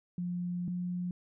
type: tone pair in turn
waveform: sine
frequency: 176.9 / 178.34 Hz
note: F3 / F3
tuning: +23 / +37 cents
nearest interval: unison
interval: 14 cents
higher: second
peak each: -32 / -32 dBFS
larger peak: neither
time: 0.18-0.68 / 0.68-1.11 s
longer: first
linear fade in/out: 2 ms
effects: none